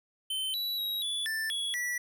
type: tone with pitch steps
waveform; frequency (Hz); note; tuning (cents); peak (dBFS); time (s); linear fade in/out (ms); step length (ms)
square; 3078 / 3933 / 3836 / 3438 / 1771 / 3363 / 1951; G7 / B7 / A#7 / A7 / A6 / G#7 / B6; -32 / -8 / +49 / -41 / +11 / +21 / -22; -31; 0.3-1.98; 5; 240
effects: none

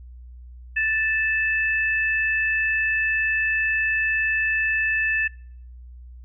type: tone pair together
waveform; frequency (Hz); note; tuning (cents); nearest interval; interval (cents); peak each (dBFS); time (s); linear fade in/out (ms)
sine; 1761 / 2621; A6 / E7; +1 / -11; perfect fifth; 688; -21 / -24; 0.76-5.28; 10
effects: noise-tail reverb RT60 0.6 s tail -24 dB re dry + added 61 Hz sine -39 dBFS peak until 6.24 s

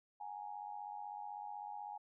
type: tone with amplitude modulation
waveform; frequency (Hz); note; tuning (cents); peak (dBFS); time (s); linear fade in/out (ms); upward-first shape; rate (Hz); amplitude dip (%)
sine; 830.6; G#5; 0; -40; 0.2-1.98; 10; sine; 96; 80
effects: none

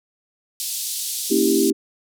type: band-pass noise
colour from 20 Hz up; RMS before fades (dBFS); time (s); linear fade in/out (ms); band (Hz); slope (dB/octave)
white; -27; 0.6-1.7; 0; 3600 to 13000; 24
type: chord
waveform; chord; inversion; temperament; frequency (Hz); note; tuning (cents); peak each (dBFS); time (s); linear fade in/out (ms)
sine; A# diminished seventh; none; equal with one note detuned; 233.1 / 277.2 / 322.8 / 392; A#3 / C#4 / E4 / G4; 0 / 0 / -36 / 0; -23 / -22 / -20 / -19; 1.3-1.73; 20
effects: none

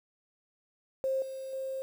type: tone with level steps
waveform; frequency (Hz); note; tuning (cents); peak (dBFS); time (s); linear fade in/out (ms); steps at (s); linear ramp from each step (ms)
sine; 531; C5; +25; -27 / -37 / -33; 1.04-1.82; 0; 1.22 / 1.53; 2
effects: 9-bit

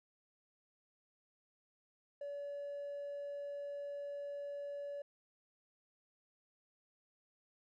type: tone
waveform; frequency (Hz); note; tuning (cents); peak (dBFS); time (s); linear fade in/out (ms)
triangle; 571; D5; -49; -38; 2.21-5.02; 5
effects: tanh soft clip ceiling -37 dBFS

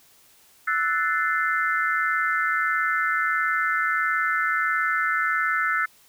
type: chord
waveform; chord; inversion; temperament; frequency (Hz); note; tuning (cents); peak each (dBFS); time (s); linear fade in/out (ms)
sine; F# half-diminished seventh; third; equal with one note detuned; 1318.5 / 1480 / 1760 / 2082; E6 / F#6 / A6 / C7; 0 / 0 / 0 / -9; -25 / -26 / -26 / -29; 0.67-5.86; 10
effects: white hiss -56 dBFS RMS until 6.08 s

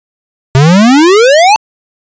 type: exponential sweep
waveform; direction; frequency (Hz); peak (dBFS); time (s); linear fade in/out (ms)
square; up; 128.4 to 899; -3; 0.55-1.56; 0
effects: resampled to 16000 Hz

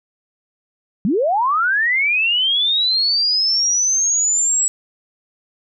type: linear sweep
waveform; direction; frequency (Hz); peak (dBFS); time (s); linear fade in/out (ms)
sine; up; 170.9 to 7800; -14; 1.05-4.68; 0
effects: none

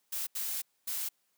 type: noise bursts at uneven times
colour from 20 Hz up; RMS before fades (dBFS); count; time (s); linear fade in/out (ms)
blue; -35; 3; 0.12-0.27 / 0.35-0.62 / 0.87-1.09; 10
effects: white hiss -75 dBFS RMS until 1.37 s + high-pass 150 Hz 12 dB/octave

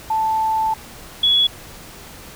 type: tone pair in turn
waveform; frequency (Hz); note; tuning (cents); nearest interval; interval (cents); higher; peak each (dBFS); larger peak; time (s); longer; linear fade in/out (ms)
sine; 880 / 3378; A5 / G#7; 0 / +29; octave + major seventh; 2329; second; -16 / -12; second; 0.1-0.74 / 1.23-1.47; first; 5
effects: pink hiss -39 dBFS RMS until 2.35 s

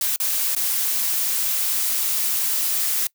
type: noise with dropouts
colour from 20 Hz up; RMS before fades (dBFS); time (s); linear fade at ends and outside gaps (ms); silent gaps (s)
blue; -22; 0.01-3.07; 2; 0.161-0.2 / 0.55-0.563
effects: noise-tail reverb RT60 0.1 s tail -23 dB re dry

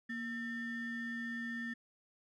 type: ring-modulated tone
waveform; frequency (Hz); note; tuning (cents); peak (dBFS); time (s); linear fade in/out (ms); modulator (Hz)
triangle; 784; G5; 0; -33; 0.09-1.74; 10; 1020
effects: none

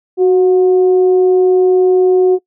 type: tone with frequency modulation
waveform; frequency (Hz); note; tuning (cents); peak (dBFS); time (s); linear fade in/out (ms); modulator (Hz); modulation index
sine; 370; F#4; 0; -6; 0.17-2.39; 50; 352; 0.28
effects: noise-tail reverb RT60 0.1 s tail -23 dB re dry + high-pass 150 Hz 12 dB/octave

